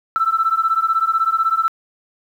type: beating tone pair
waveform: sine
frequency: 1318.5 / 1334.5 Hz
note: E6 / E6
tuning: 0 / +21 cents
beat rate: 16 Hz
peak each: -17 dBFS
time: 0.16-1.68 s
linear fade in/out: 0 ms
effects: tanh soft clip ceiling -7 dBFS + 8-bit

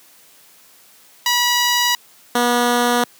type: tone pair in turn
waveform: 10% pulse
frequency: 971 / 242 Hz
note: B5 / B3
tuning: -30 / -35 cents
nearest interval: 2 octaves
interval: 2405 cents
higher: first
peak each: -6 dBFS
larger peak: neither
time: 1.26-1.95 / 2.35-3.04 s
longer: neither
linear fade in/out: 2 ms
effects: white hiss -49 dBFS RMS until 3.19 s + high-pass 150 Hz 12 dB/octave

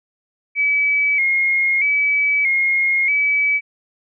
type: tone with vibrato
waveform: sine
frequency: 2217 Hz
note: C#7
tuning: in tune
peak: -14 dBFS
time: 0.55-3.61 s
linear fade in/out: 50 ms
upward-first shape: square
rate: 0.79 Hz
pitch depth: 56 cents each way
effects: none

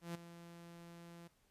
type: tone with ADSR envelope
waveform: sawtooth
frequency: 170.4 Hz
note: F3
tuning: 42 cents flat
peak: -36 dBFS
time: 0.01-1.28 s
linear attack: 140 ms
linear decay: 6 ms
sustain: -13 dB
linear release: 10 ms
effects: pink hiss -75 dBFS RMS until 1.5 s + resampled to 32000 Hz

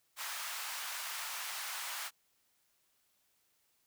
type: high-pass noise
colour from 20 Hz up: pink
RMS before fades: -41 dBFS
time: 0.16-2.11 s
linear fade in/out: 50 ms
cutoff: 920 Hz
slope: 24 dB/octave
effects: white hiss -75 dBFS RMS until 3.86 s

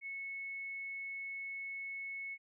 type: tone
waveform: sine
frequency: 2200 Hz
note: C#7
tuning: 14 cents flat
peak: -40 dBFS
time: 0.01-2.38 s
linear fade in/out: 50 ms
effects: none

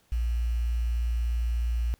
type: tone with quantisation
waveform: sine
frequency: 58.4 Hz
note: A#1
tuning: 4 cents sharp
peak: -24 dBFS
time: 0.12-1.94 s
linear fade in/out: 0 ms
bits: 8
effects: pink hiss -65 dBFS RMS until 1.99 s

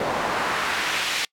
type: noise with band-pass filter sweep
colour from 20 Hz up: pink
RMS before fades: -25 dBFS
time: 0-1.25 s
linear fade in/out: 2 ms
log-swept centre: 690 to 3300 Hz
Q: 1
effects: noise-tail reverb RT60 0.1 s tail -26 dB re dry

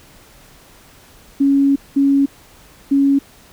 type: tone bursts at uneven times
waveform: sine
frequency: 277.5 Hz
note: C#4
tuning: 2 cents sharp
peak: -10 dBFS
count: 3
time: 1.4-1.76 / 1.96-2.26 / 2.91-3.19 s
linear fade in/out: 10 ms
effects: pink hiss -46 dBFS RMS until 3.52 s

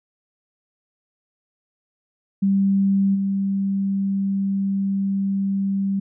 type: tone with level steps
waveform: sine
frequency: 196 Hz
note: G3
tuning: in tune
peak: -15 / -19 dBFS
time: 2.42-6 s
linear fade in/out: 10 ms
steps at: 3.14 s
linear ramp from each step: 20 ms
effects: none

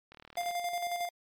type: click train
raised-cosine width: 0.3 ms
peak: -34 dBFS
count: 16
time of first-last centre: 0.12-0.512 s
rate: 38.3 Hz
type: tone with tremolo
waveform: square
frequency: 700 Hz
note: F5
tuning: 4 cents sharp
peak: -31 dBFS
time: 0.37-1.09 s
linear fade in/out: 2 ms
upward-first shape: square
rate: 11 Hz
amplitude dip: 45%
effects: MP3 64 kbps

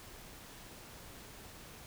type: silence
effects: pink hiss -52 dBFS RMS until 1.86 s

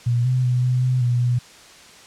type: tone with pitch steps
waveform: sine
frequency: 119.9 / 127.4 / 124.3 / 125.9 / 127.3 / 121.7 / 122.4 Hz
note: A#2 / C3 / B2 / B2 / C3 / B2 / B2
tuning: +49 / -46 / +12 / +34 / -47 / -25 / -15 cents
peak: -16 dBFS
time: 0.06-1.39 s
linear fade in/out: 10 ms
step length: 190 ms
effects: white hiss -45 dBFS RMS until 2.06 s + low-pass 7000 Hz 12 dB/octave

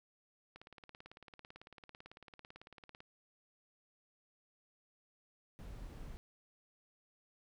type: click train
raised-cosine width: 0.3 ms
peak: -37 dBFS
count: 45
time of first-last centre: 0.56-3.004 s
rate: 18 Hz
type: noise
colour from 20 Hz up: brown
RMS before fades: -48 dBFS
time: 5.59-6.17 s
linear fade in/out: 0 ms
effects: none

